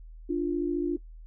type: tone pair together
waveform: sine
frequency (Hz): 293.7 / 348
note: D4 / F4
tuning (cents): 0 / -6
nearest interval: minor third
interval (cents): 294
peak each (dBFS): -28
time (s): 0.29-0.97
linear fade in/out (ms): 10
effects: noise-tail reverb RT60 0.1 s tail -18 dB re dry + added 40 Hz sine -43 dBFS peak until 1.26 s